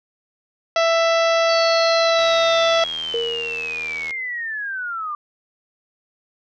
harmonic tone, 663 Hz, E5, 10 cents sharp, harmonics 1 / 2 / 3 / 4 / 5 / 6 / 7 / 8 / 9, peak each -16 / -22 / -26 / -28 / -30 / -32 / -33 / -34 / -35 dBFS, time 0.76-2.84 s, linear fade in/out 2 ms
sine linear sweep, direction down, 4573 to 1174.7 Hz, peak -24 dBFS, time 1.49-5.15 s, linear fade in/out 2 ms
click train, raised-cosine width 0.2 ms, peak -17 dBFS, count 155, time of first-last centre 2.19-4.108 s, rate 80.3 Hz
sine tone with exponential decay, 466.2 Hz, A#4, in tune, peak -19 dBFS, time 3.14-4.29 s, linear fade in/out 2 ms, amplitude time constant 250 ms
effects none

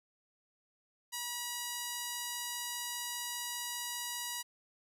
5% pulse tone, 965 Hz, B5, 40 cents flat, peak -25 dBFS, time 1.12-4.43 s, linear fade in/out 20 ms, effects none

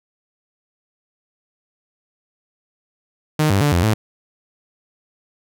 sawtooth tone with pitch steps, 153.5 / 98.5 / 146.1 / 86.7 / 108.8 Hz, D#3 / G2 / D3 / F2 / A2, -23 / +9 / -9 / -12 / -19 cents, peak -10 dBFS, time 3.39-3.94 s, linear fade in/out 5 ms, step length 110 ms, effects none

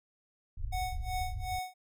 pink low-pass noise, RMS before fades -37 dBFS, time 0.57-1.59 s, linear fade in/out 5 ms, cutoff 110 Hz, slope 96 dB/octave
square tone with tremolo, 739 Hz, F#5, 2 cents flat, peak -33 dBFS, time 0.72-1.74 s, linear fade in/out 10 ms, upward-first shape sine, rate 2.7 Hz, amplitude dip 95%
effects none

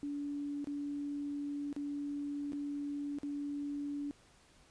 sine tone with dropouts, 287.6 Hz, D4, 36 cents flat, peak -36 dBFS, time 0.03-4.11 s, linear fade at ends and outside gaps 0 ms, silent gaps 0.644-0.672 / 1.728-1.764 / 2.521-2.532 / 3.186-3.232 s, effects pink hiss -64 dBFS RMS until 4.7 s + resampled to 22050 Hz

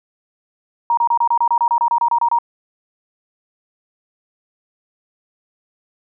sine tone bursts, 942 Hz, A#5, 18 cents sharp, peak -12 dBFS, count 15, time 0.9-2.387 s, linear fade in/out 2 ms, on 73 ms, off 28 ms, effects none

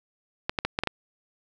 clicks, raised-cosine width 0.3 ms, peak -9 dBFS, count 6, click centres 0.495 / 0.588 / 0.65 / 0.789 / 0.836 / 0.873 s, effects none

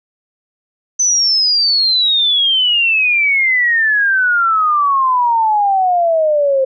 sine exponential sweep, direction down, 6130 to 523.3 Hz, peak -10 dBFS, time 0.99-6.65 s, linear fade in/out 10 ms, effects none

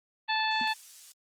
harmonic tone, 875 Hz, A5, 10 cents flat, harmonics 1 / 2 / 3 / 4 / 5, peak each -29 / -32 / -34 / -35 / -36 dBFS, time 0.28-0.74 s, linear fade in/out 20 ms
violet noise, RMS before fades -41 dBFS, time 0.51-1.12 s, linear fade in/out 0 ms
sine tone with exponential decay, 237.4 Hz, A#3, 32 cents sharp, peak -33 dBFS, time 0.61-0.69 s, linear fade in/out 2 ms, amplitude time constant 16 ms
effects low-pass 8000 Hz 12 dB/octave + Opus 24 kbps

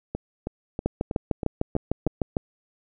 two click trains, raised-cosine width 2 ms, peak -9 / -15 dBFS, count 11 / 7, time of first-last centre 0.86-2.368 / 0.15-2.073 s, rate 6.63 / 3.12 Hz, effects none

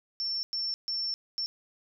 sine tone bursts at uneven times, 5410 Hz, E8, 44 cents sharp, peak -29 dBFS, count 4, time 0.2-0.43 / 0.53-0.74 / 0.88-1.14 / 1.38-1.46 s, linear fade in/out 0 ms, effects none

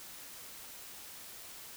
silence, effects white hiss -49 dBFS RMS until 1.76 s

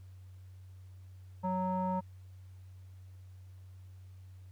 square tone with low-pass filter, 185.1 Hz, F#3, 1 cent sharp, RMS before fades -33 dBFS, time 1.43-2.01 s, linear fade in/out 20 ms, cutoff 870 Hz, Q 6.7, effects added 93 Hz sine -49 dBFS peak until 4.51 s + pink hiss -71 dBFS RMS until 4.51 s

